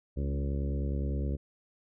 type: harmonic tone with a mistuned harmonic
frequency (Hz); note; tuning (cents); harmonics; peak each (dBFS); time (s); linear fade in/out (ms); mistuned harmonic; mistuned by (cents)
69.7; C#2; +10; 1 / 2 / 3 / 4 / 5 / 6 / 7 / 8; -30 / -36 / -40 / -42 / -44 / -46 / -47 / -48; 0.16-1.37; 20; 3; +21
effects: none